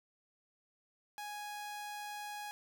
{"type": "tone", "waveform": "sawtooth", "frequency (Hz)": 830.6, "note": "G#5", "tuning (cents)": 0, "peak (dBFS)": -38, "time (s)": [1.18, 2.51], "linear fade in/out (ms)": 0, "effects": []}